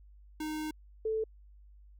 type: tone pair in turn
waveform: square / sine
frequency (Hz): 308.6 / 439.5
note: D#4 / A4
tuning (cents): -14 / -2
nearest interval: tritone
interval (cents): 612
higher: second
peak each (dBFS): -35 / -29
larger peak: second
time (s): 0.4-0.71 / 1.05-1.24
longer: first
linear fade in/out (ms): 5
effects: added 50 Hz sine -53 dBFS peak until 1.99 s